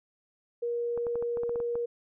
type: tone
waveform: sine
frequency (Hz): 474.3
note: A#4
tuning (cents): +30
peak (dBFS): -28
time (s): 0.62-1.86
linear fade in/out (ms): 10
type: clicks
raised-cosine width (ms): 1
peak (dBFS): -27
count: 10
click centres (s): 0.976 / 1.068 / 1.156 / 1.225 / 1.372 / 1.434 / 1.494 / 1.558 / 1.602 / 1.755
effects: none